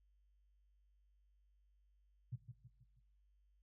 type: tone with echo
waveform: sine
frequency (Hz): 124.5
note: B2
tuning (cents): +14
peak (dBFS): -40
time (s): 2.32-2.36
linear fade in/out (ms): 10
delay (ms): 160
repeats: 4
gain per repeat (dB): -7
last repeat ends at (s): 3
effects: noise-tail reverb RT60 0.6 s tail -17 dB re dry + added 50 Hz sine -70 dBFS peak until 3.62 s